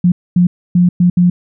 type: tone bursts at uneven times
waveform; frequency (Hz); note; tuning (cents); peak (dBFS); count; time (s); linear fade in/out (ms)
sine; 177.2; F3; +25; -6; 5; 0.04-0.12 / 0.36-0.47 / 0.75-0.89 / 1-1.1 / 1.17-1.3; 5
effects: none